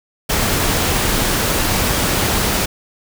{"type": "noise", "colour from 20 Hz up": "pink", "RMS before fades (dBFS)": -17, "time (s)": [0.29, 2.66], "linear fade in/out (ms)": 10, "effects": []}